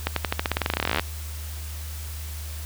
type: accelerating click train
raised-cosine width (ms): 0.3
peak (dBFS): -6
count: 25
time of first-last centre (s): 0.07-0.996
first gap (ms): 93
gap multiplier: 0.91
effects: added 76 Hz sine -32 dBFS peak until 2.65 s + white hiss -41 dBFS RMS until 2.65 s